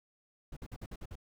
brown noise bursts, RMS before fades -43 dBFS, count 7, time 0.52-1.155 s, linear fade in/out 5 ms, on 47 ms, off 51 ms, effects none

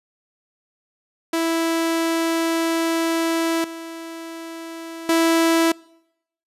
sawtooth tone with level steps, 329.6 Hz, E4, in tune, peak -15 / -28 / -11 dBFS, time 1.33-5.72 s, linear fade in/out 5 ms, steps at 3.64 / 5.09 s, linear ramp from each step 2 ms, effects noise-tail reverb RT60 0.8 s tail -25 dB re dry + resampled to 32000 Hz

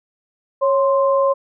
sine tone pair together, 550.2 / 1046.5 Hz, C#5 / C6, -13 / 0 cents, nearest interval major seventh, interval 1113 cents, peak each -14 / -19 dBFS, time 0.61-1.34 s, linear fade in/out 20 ms, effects none

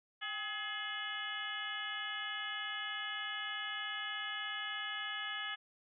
harmonic tone with a mistuned harmonic, 423.3 Hz, G#4, 33 cents sharp, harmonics 2 / 3 / 4 / 5 / 6 / 7 / 8, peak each -50 / -46 / -42 / -46 / -54 / -43 / -48 dBFS, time 0.21-5.56 s, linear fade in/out 20 ms, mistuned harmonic 2, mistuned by -99 cents, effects none

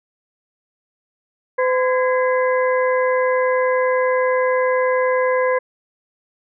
harmonic tone with a mistuned harmonic, 510 Hz, C5, 44 cents flat, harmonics 1 / 2 / 3 / 4, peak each -16 / -22 / -26 / -28 dBFS, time 1.58-5.59 s, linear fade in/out 10 ms, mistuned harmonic 3, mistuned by +130 cents, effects none

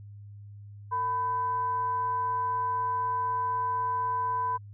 sine tone with frequency modulation, 998 Hz, B5, 18 cents sharp, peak -26 dBFS, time 0.91-4.58 s, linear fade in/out 20 ms, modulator 544 Hz, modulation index 0.24, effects added 102 Hz sine -43 dBFS peak until 4.73 s

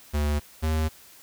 square tone pair in turn, 74 / 78.67 Hz, D2 / D#2, +14 / +20 cents, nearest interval minor second, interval 106 cents, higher second, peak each -23 dBFS, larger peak neither, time 0.13-0.4 / 0.62-0.89 s, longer neither, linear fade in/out 20 ms, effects white hiss -51 dBFS RMS until 1.22 s

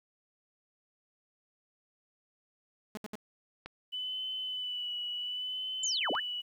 sawtooth tone bursts, 212.4 Hz, G#3, 39 cents sharp, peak -34 dBFS, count 3, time 2.95-3.154 s, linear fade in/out 0 ms, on 22 ms, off 69 ms
clicks, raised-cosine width 0.3 ms, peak -26 dBFS, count 2, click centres 3.66 / 6.151 s
sine tone with vibrato, 2988 Hz, F#7, 16 cents sharp, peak -34 dBFS, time 3.92-6.42 s, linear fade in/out 20 ms, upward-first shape sine, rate 0.68 Hz, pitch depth 31 cents each way
sine linear two-way sweep, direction down then up, 7459 to 220 to 1900 Hz, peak -30 dBFS, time 5.83-6.2 s, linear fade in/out 5 ms, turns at 6.11 s
effects 11-bit

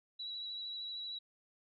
sine tone with vibrato, 3911 Hz, B7, 18 cents flat, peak -40 dBFS, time 0.19-1.19 s, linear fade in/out 10 ms, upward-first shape sine, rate 13 Hz, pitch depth 19 cents each way, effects none

